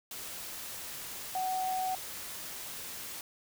sine tone in noise, 748 Hz, F#5, 19 cents sharp, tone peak -30 dBFS, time 1.35-1.95 s, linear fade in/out 2 ms, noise white, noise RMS -42 dBFS, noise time 0.11-3.21 s, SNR +9 dB, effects none

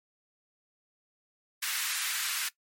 pink high-pass noise, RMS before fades -32 dBFS, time 1.62-2.49 s, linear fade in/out 10 ms, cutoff 1400 Hz, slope 24 dB/octave, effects noise-tail reverb RT60 0.1 s tail -19 dB re dry + MP3 64 kbps

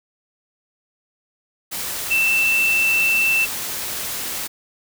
sine tone in noise, 2667 Hz, E7, 20 cents sharp, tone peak -15 dBFS, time 2.1-3.46 s, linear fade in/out 20 ms, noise white, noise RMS -27 dBFS, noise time 1.71-4.48 s, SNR +9 dB, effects none

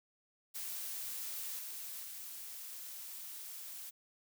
blue noise with level steps, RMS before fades -42 / -45 / -47 dBFS, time 0.54-3.91 s, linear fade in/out 20 ms, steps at 1.59 / 2.03 s, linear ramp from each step 2 ms, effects none

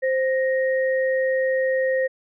sine tone pair together, 523.3 / 1867.6 Hz, C5 / A#6, 0 / +3 cents, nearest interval octave + minor seventh, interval 2203 cents, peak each -19 / -27 dBFS, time 0.02-2.08 s, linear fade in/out 20 ms, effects none

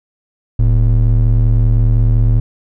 triangle ring-modulated tone, 77.78 Hz, D#2, in tune, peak -3 dBFS, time 0.59-2.4 s, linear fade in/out 5 ms, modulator 35 Hz, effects none

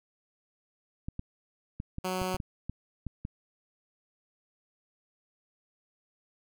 clicks, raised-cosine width 5 ms, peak -23 dBFS, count 10, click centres 1.085 / 1.194 / 1.801 / 1.984 / 2.217 / 2.345 / 2.402 / 2.696 / 3.067 / 3.251 s
10% pulse tone, 185 Hz, F#3, in tune, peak -22 dBFS, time 2.04-2.37 s, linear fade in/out 10 ms
effects none

